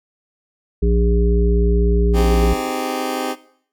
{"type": "harmonic tone", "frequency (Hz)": 58.1, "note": "A#1", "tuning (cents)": -5, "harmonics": [1, 3, 5, 7], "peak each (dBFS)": [-14, -21, -28, -21], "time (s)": [0.82, 2.54], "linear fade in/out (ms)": 10}
{"type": "chord", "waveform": "20% pulse", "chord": "Ab major seventh", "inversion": "first", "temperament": "just", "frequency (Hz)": [259.6, 311.5, 389.3, 415.3], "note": ["C4", "Eb4", "G4", "Ab4"], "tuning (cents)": [-13, 2, -12, 0], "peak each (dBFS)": [-20, -23, -22, -25], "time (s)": [2.13, 3.36], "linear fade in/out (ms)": 50}
{"effects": ["noise-tail reverb RT60 0.6 s tail -18 dB re dry"]}